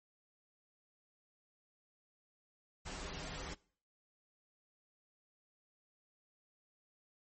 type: noise with comb filter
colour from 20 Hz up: pink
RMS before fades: -44 dBFS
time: 2.85-3.55 s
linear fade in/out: 20 ms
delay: 8.9 ms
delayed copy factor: -0.85
effects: noise-tail reverb RT60 0.5 s tail -23 dB re dry + MP3 32 kbps